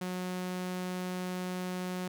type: tone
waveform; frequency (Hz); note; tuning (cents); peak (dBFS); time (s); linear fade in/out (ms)
sawtooth; 182.3; F#3; -25; -30; 0.01-2.08; 5
effects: none